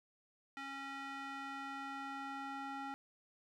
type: tone with band-pass filter sweep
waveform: square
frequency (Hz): 274.1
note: C#4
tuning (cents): -19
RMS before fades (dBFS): -45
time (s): 0.57-2.94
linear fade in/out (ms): 0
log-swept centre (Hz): 1800 to 1100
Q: 1.4
effects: none